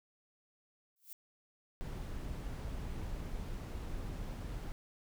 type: noise with exponential growth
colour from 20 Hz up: violet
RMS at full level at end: -44 dBFS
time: 0.96-1.13 s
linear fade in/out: 2 ms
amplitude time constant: 35 ms
type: noise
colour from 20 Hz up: brown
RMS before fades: -41 dBFS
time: 1.81-4.72 s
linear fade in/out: 0 ms
effects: none